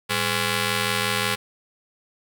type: ring-modulated tone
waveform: 5% pulse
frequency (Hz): 311.1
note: D#4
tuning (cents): 0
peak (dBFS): -7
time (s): 0.09-1.36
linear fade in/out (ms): 20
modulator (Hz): 735
effects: none